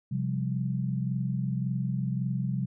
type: chord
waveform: sine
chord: C suspended fourth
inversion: none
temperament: just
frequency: 130.81 / 174.42 / 196.22 Hz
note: C3 / F3 / G3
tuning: 0 / -2 / +2 cents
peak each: -29 / -33 / -33 dBFS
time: 0.11-2.66 s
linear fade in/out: 10 ms
effects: none